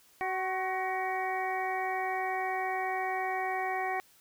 harmonic tone with a mistuned harmonic, 376.2 Hz, F#4, 29 cents sharp, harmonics 1 / 2 / 3 / 4 / 5 / 6, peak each -38 / -32 / -40 / -47 / -37 / -40 dBFS, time 0.21-4 s, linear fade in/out 0 ms, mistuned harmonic 3, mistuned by -40 cents, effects white hiss -62 dBFS RMS until 4.2 s

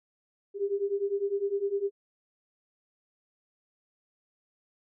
sine beating tone pair, 393.5 / 403.4 Hz, G4 / G4, +7 / +50 cents, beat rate 9.9 Hz, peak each -31 / -29 dBFS, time 0.54-1.91 s, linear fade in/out 50 ms, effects none

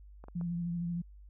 clicks, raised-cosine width 1 ms, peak -35 dBFS, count 3, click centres 0.24 / 0.284 / 0.412 s
sine tone with vibrato, 172 Hz, F3, 26 cents flat, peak -32 dBFS, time 0.35-1.02 s, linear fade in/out 10 ms, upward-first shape sine, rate 13 Hz, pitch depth 29 cents each way
effects added 50 Hz sine -50 dBFS peak until 1.29 s

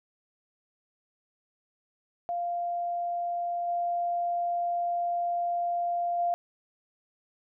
sine tone with level steps, 696 Hz, F5, 6 cents flat, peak -28 / -26 / -24 dBFS, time 2.29-6.34 s, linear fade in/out 0 ms, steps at 3.67 / 6.18 s, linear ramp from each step 20 ms, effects none

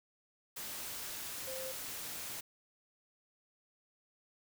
sine tone in noise, 523.3 Hz, C5, in tune, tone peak -42 dBFS, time 1.47-1.72 s, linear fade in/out 10 ms, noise white, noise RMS -43 dBFS, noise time 0.56-2.41 s, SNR -2 dB, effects none

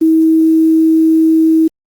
sine tone with quantisation, 321 Hz, E4, 46 cents flat, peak -6 dBFS, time 0.01-1.68 s, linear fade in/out 10 ms, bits 6, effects Opus 24 kbps

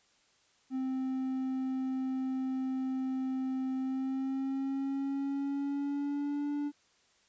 triangle tone with pitch glide, 261.6 to 290.3 Hz, C4 to D4, 0 to -20 cents, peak -29 dBFS, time 0.7-6.72 s, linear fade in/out 50 ms, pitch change +180 cents, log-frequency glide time 3.76-6.51 s, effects white hiss -68 dBFS RMS until 7.28 s + resampled to 16000 Hz

